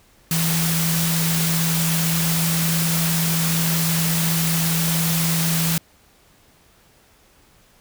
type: tone in noise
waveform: sine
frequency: 164.81 Hz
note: E3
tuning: in tune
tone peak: -20 dBFS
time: 0.31-5.78 s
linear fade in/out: 2 ms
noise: white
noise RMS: -23 dBFS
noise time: 0.31-5.78 s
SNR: 0 dB
effects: pink hiss -55 dBFS RMS until 7.8 s